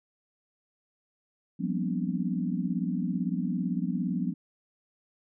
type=tone cluster; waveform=sine; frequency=175.4 / 193.2 / 237.2 / 253.2 / 290.8 Hz; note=F3 / G3 / A#3 / B3 / D4; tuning=+8 / -25 / +30 / +43 / -17 cents; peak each=-31 / -32 / -35 / -34 / -38 dBFS; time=1.59-4.34 s; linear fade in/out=20 ms; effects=none